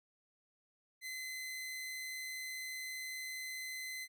sawtooth tone, 2043 Hz, C7, 42 cents flat, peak -38 dBFS, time 1.01-4.08 s, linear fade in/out 50 ms, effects none

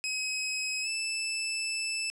20% pulse tone with pitch glide, 2545 to 2635 Hz, D#7 to E7, +39 to -1 cents, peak -25 dBFS, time 0.04-2.1 s, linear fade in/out 0 ms, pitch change +60 cents, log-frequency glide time 0.82-0.88 s, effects low-pass 12000 Hz 12 dB/octave

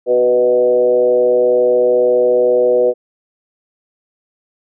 sine tone with frequency modulation, 493.9 Hz, B4, in tune, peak -9 dBFS, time 0.06-2.94 s, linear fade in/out 50 ms, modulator 122 Hz, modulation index 0.85, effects none

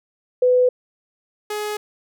sine / sawtooth tone pair in turn, 500 / 420.4 Hz, B4 / G#4, +21 / +21 cents, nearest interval minor third, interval 300 cents, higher first, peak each -12 / -20 dBFS, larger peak first, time 0.42-0.69 / 1.5-1.77 s, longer neither, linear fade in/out 5 ms, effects none

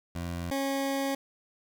20% pulse tone pair in turn, 86.2 / 273.7 Hz, F2 / C#4, -22 / -22 cents, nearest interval octave + minor sixth, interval 2000 cents, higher second, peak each -28 / -23 dBFS, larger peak second, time 0.15-0.51 / 0.51-1.15 s, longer second, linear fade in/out 5 ms, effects 10-bit

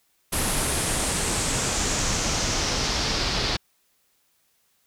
pink noise with low-pass filter sweep, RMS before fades -25 dBFS, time 0.32-3.57 s, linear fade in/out 10 ms, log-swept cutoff 11000 to 4500 Hz, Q 2.9, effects white hiss -67 dBFS RMS until 4.86 s

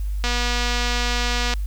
click train, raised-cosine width 0.2 ms, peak -7 dBFS, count 315, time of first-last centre 0.24-1.538 s, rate 242 Hz, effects added 50 Hz sine -22 dBFS peak until 1.66 s + white hiss -51 dBFS RMS until 1.66 s

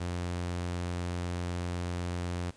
sawtooth tone, 88 Hz, F2, 14 cents sharp, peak -28 dBFS, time 0-2.51 s, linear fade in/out 10 ms, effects pink hiss -59 dBFS RMS until 2.56 s + resampled to 22050 Hz

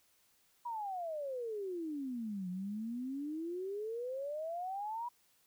sine exponential two-way sweep, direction down then up, 978 to 177.8 to 978 Hz, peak -37 dBFS, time 0.65-5.09 s, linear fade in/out 10 ms, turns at 2.49 s, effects white hiss -71 dBFS RMS until 5.46 s

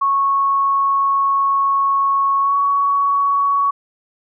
sine tone with pitch glide, 1103 to 1121 Hz, C#6 to C#6, -9 to +19 cents, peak -13 dBFS, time 0.01-3.71 s, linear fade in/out 10 ms, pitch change +28 cents, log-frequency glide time 2.41-2.55 s, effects none

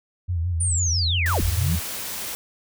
sine tone with vibrato, 85.9 Hz, F2, 28 cents flat, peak -21 dBFS, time 0.28-1.8 s, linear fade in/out 20 ms, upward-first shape sine, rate 6 Hz, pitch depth 86 cents each way
sine linear two-way sweep, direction down then up, 9397 to 33.68 to 183.5 Hz, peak -22 dBFS, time 0.6-1.76 s, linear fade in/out 10 ms, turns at 1.42 s
white noise, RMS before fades -31 dBFS, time 1.26-2.35 s, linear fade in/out 0 ms
effects none

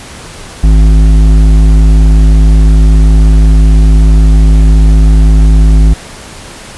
sine tone with hard clipping, 52.7 Hz, G#1, 26 cents sharp, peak -3 dBFS, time 0.63-5.94 s, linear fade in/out 10 ms, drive 10 dB, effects pink hiss -28 dBFS RMS until 6.77 s + resampled to 24000 Hz

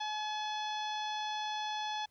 harmonic tone, 852 Hz, G#5, 44 cents sharp, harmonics 1 / 2 / 3 / 4 / 5 / 6 / 7, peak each -36 / -45 / -49 / -41 / -51 / -53 / -53 dBFS, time 0-2.06 s, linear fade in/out 10 ms, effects pink hiss -74 dBFS RMS until 2.1 s

